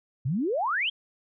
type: exponential sweep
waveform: sine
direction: up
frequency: 116.54 to 3322 Hz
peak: -24 dBFS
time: 0.25-0.9 s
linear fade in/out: 10 ms
effects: none